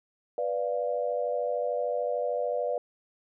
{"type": "chord", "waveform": "sine", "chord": "B diminished", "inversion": "none", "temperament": "equal", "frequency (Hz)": [493.9, 587.3, 698.5], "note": ["B4", "D5", "F5"], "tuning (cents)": [0, 0, 0], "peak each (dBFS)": [-30, -30, -34], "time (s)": [0.38, 2.78], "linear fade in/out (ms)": 2, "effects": []}